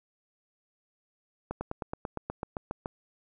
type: slowing click train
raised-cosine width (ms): 1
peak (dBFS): -19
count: 12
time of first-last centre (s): 1.51-2.859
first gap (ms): 100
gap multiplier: 1.04
effects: none